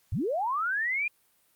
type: linear sweep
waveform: sine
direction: up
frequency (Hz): 63.5 to 2447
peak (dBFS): -26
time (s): 0.12-1.08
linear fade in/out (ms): 5
effects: white hiss -67 dBFS RMS until 1.55 s + Opus 48 kbps